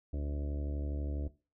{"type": "harmonic tone", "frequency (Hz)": 72.2, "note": "D2", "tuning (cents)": -29, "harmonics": [1, 2, 3, 4, 5, 6, 7, 8, 9], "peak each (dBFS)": [-34, -45, -51, -43, -50, -57, -52, -54, -55], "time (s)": [0.13, 1.28], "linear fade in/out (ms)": 5, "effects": ["noise-tail reverb RT60 0.3 s tail -17 dB re dry"]}